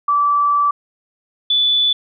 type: tone pair in turn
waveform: sine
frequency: 1159 / 3473 Hz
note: D6 / A7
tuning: -23 / -23 cents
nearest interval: octave + perfect fifth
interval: 1900 cents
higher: second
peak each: -12 dBFS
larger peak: neither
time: 0.08-0.71 / 1.5-1.93 s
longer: first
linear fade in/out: 5 ms
effects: none